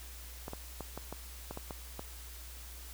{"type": "clicks", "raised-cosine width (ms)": 1, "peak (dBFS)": -26, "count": 9, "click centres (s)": [0.481, 0.534, 0.807, 0.976, 1.126, 1.51, 1.574, 1.708, 1.994], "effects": ["added 60 Hz sine -47 dBFS peak until 2.93 s", "white hiss -51 dBFS RMS until 2.93 s"]}